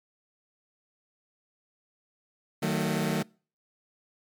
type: chord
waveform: sawtooth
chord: D# diminished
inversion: none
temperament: just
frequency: 155.56 / 186.68 / 224 Hz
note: D#3 / F#3 / A3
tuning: 0 / +16 / +31 cents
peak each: -26 dBFS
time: 2.62-3.23 s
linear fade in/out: 10 ms
effects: noise-tail reverb RT60 0.4 s tail -26 dB re dry + MP3 96 kbps